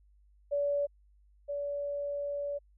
sine tone pair in turn, 573 / 573 Hz, D5 / D5, -43 / -43 cents, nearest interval unison, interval 0 cents, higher neither, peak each -27 / -32 dBFS, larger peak first, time 0.51-0.87 / 1.48-2.59 s, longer second, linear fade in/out 20 ms, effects added 50 Hz sine -60 dBFS peak until 2.77 s

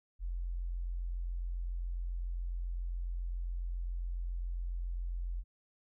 sine tone, 43.65 Hz, F1, in tune, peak -34 dBFS, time 0.19-5.44 s, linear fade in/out 50 ms, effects none

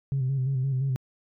sine tone with vibrato, 132.9 Hz, C3, 27 cents sharp, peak -22 dBFS, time 0.12-0.96 s, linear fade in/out 0 ms, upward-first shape square, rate 5.8 Hz, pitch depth 51 cents each way, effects tanh soft clip ceiling -20 dBFS

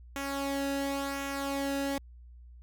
sawtooth tone with flanger, 277.2 Hz, C#4, in tune, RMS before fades -33 dBFS, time 0.16-1.98 s, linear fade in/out 0 ms, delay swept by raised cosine 0.22 to 0.91 ms, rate 0.93 Hz, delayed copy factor -0.55, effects added 60 Hz sine -48 dBFS peak until 2.62 s

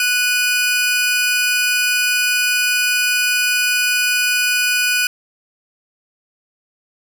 sawtooth tone pair together, 1480 / 2475 Hz, F#6 / D#7, 0 / -10 cents, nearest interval major sixth, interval 890 cents, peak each -14 dBFS, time 0-5.07 s, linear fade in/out 2 ms, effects none

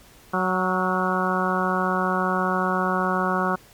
harmonic tone with a mistuned harmonic, 185.3 Hz, F#3, 3 cents sharp, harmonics 1 / 2 / 3 / 4 / 5 / 6 / 7 / 8, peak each -26 / -29 / -30 / -29 / -30 / -27 / -28 / -29 dBFS, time 0.33-3.56 s, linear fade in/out 10 ms, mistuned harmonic 8, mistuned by -38 cents, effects pink hiss -51 dBFS RMS until 3.73 s + MP3 96 kbps

